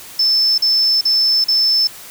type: tone bursts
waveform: sine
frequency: 5274 Hz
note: E8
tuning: in tune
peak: -11 dBFS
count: 4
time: 0.19-1.873 s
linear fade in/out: 5 ms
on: 390 ms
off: 41 ms
effects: white hiss -36 dBFS RMS until 2.1 s